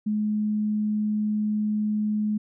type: tone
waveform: sine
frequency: 211.8 Hz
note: G#3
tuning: 34 cents sharp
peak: -22 dBFS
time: 0.06-2.38 s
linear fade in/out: 10 ms
effects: none